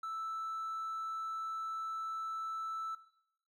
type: tone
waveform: triangle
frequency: 1318.5 Hz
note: E6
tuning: in tune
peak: -35 dBFS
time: 0.03-2.95 s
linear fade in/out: 5 ms
effects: noise-tail reverb RT60 0.7 s tail -17 dB re dry + tanh soft clip ceiling -31 dBFS